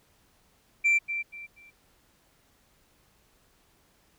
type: tone with echo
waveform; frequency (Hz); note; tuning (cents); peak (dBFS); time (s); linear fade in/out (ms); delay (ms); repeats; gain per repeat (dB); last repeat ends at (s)
sine; 2349; D7; 0; -17; 0.84-0.99; 20; 240; 3; -11; 1.71
effects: tanh soft clip ceiling -18 dBFS + pink hiss -65 dBFS RMS until 4.18 s